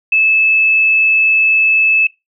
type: tone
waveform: sine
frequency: 2612 Hz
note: E7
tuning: 17 cents flat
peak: -8 dBFS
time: 0.12-2.07 s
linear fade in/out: 5 ms
effects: noise-tail reverb RT60 0.2 s tail -18 dB re dry